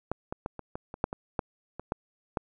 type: clicks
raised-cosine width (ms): 1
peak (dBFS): -15 / -19 / -18 / -24 / -21 / -25 / -10 / -20 / -13 / -23 / -14 / -14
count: 12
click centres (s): 0.116 / 0.325 / 0.461 / 0.593 / 0.755 / 0.941 / 1.041 / 1.129 / 1.392 / 1.796 / 1.921 / 2.372
effects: none